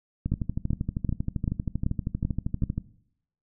two click trains, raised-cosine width 5 ms, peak -15 / -13 dBFS, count 33 / 7, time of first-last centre 0.26-2.78 / 0.32-2.637 s, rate 12.7 / 2.59 Hz, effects noise-tail reverb RT60 0.7 s tail -18 dB re dry

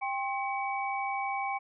sine tone cluster, 792 / 1067 / 2273 Hz, G5 / C6 / C#7, +18 / +34 / +43 cents, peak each -32 / -36 / -36 dBFS, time 0.01-1.59 s, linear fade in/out 20 ms, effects none

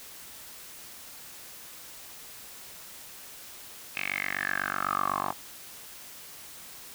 10% pulse tone with band-pass filter sweep, 48.02 Hz, G1, 35 cents flat, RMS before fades -31 dBFS, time 3.95-5.33 s, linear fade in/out 20 ms, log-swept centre 2500 to 940 Hz, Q 8.1, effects white hiss -46 dBFS RMS until 6.94 s

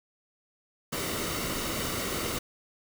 pink noise with comb filter, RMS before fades -32 dBFS, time 0.92-2.39 s, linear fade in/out 10 ms, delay 1.2 ms, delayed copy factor -0.5, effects none

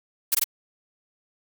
blue noise bursts, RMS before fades -20 dBFS, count 3, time 0.32-0.441 s, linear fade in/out 5 ms, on 27 ms, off 20 ms, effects Opus 48 kbps

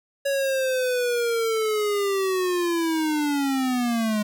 square linear sweep, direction down, 559 to 207.7 Hz, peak -22 dBFS, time 0.25-4.23 s, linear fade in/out 10 ms, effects none

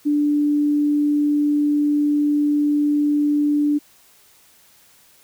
sine tone, 293.7 Hz, D4, in tune, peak -15 dBFS, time 0.05-3.79 s, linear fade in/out 20 ms, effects white hiss -53 dBFS RMS until 5.23 s

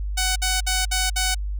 5% pulse tone bursts, 747 Hz, F#5, 16 cents sharp, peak -9 dBFS, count 5, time 0.17-1.348 s, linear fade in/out 10 ms, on 190 ms, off 57 ms, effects added 50 Hz sine -24 dBFS peak until 1.59 s

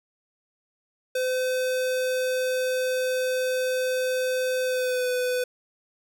square tone with pitch glide, 511 to 500.2 Hz, C5 to B4, -41 to +22 cents, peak -24 dBFS, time 1.15-5.44 s, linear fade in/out 5 ms, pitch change -37 cents, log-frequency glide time 4.64-5.08 s, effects none

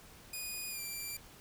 5% pulse tone with pitch glide, 2470 to 2361 Hz, D#7 to D7, -13 to +9 cents, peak -30 dBFS, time 0.33-1.17 s, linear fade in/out 5 ms, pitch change -78 cents, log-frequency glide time 0.7-0.81 s, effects pink hiss -56 dBFS RMS until 1.4 s

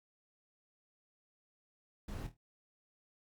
brown noise with echo, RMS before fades -41 dBFS, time 2.08-2.27 s, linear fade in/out 5 ms, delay 25 ms, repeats 4, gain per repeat -9 dB, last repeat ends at 2.37 s, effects MP3 96 kbps

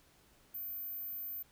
sine tone, 14350 Hz, A9, 33 cents sharp, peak -39 dBFS, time 0.54-1.43 s, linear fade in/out 10 ms, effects pink hiss -66 dBFS RMS until 1.51 s

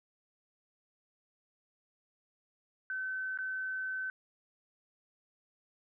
sine tone with dropouts, 1527 Hz, G6, 46 cents flat, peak -34 dBFS, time 2.9-4.1 s, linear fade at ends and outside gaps 1 ms, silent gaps 3.375-3.387 s, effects none

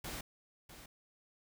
pink noise with echo, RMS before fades -43 dBFS, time 0.04-0.21 s, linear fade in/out 5 ms, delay 650 ms, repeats 1, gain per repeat -11 dB, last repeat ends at 0.86 s, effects none

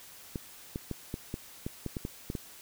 clicks, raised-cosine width 3 ms, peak -21 dBFS, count 11, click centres 0.358 / 0.759 / 0.913 / 1.141 / 1.341 / 1.665 / 1.863 / 1.968 / 2.051 / 2.301 / 2.352 s, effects white hiss -51 dBFS RMS until 2.61 s

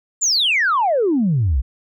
sine exponential sweep, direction down, 7459 to 56 Hz, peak -13 dBFS, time 0.21-1.62 s, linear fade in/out 20 ms, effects tanh soft clip ceiling -10 dBFS

